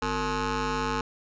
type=ring-modulated tone; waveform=15% pulse; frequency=202.6 Hz; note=G#3; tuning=43 cents flat; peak=-17 dBFS; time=0.02-1.01 s; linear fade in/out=2 ms; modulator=659 Hz; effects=resampled to 16000 Hz + 9-bit